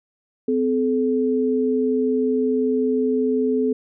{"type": "tone pair together", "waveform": "sine", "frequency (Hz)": [256.1, 430.7], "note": ["C4", "A4"], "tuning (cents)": [-37, -37], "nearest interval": "major sixth", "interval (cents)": 900, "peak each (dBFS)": -20, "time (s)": [0.48, 3.73], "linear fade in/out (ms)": 5, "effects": []}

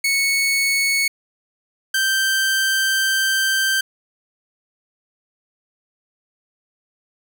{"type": "tone pair in turn", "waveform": "sawtooth", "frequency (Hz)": [2211, 1563.4], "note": ["C#7", "G6"], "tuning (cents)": [-5, -5], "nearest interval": "tritone", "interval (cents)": 600, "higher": "first", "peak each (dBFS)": -13, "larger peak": "neither", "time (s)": [[0.04, 1.08], [1.94, 3.81]], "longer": "second", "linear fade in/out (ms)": 5, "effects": []}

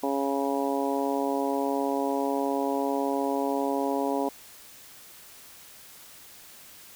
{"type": "harmonic tone", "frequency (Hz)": 138.59, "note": "C#3", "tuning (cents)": 0, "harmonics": [2, 3, 4, 5, 6, 7], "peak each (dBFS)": [-29, -31, -32, -33, -34, -34], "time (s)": [0.03, 4.29], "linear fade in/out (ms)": 5, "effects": ["white hiss -49 dBFS RMS until 6.95 s"]}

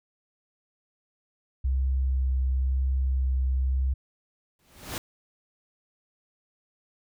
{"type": "tone with vibrato", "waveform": "sine", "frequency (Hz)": 65.4, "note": "C2", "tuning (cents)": 0, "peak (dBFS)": -22, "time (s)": [1.64, 3.94], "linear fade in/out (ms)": 10, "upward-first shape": "sine", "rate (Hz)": 0.98, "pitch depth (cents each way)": 12}
{"type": "noise with exponential growth", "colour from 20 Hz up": "pink", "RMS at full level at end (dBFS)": -30, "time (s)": [4.59, 4.98], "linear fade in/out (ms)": 2, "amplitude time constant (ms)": 83}
{"effects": []}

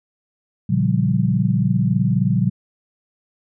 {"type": "chord", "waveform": "sine", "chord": "G half-diminished seventh", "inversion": "first", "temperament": "just", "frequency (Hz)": [117.6, 141.12, 176.4, 196], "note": ["Bb2", "Db3", "F3", "G3"], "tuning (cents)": [16, 31, 18, 0], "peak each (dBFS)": [-20, -21, -20, -21], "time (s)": [0.69, 2.5], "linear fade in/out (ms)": 10, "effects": []}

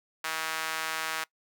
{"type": "tone with high-pass filter", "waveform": "sawtooth", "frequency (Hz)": 160, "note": "D#3", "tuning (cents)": 49, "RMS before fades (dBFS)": -33, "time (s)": [0.24, 1.24], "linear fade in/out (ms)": 5, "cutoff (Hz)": 1300, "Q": 1.2, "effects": ["noise-tail reverb RT60 0.1 s tail -22 dB re dry"]}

